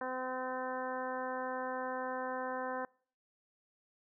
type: harmonic tone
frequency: 256.5 Hz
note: C4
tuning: 34 cents flat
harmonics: 1 / 2 / 3 / 4 / 5 / 6 / 7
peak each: -45 / -40 / -42 / -42 / -49 / -45 / -49 dBFS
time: 0.01-2.85 s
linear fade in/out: 2 ms
effects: noise-tail reverb RT60 0.5 s tail -26 dB re dry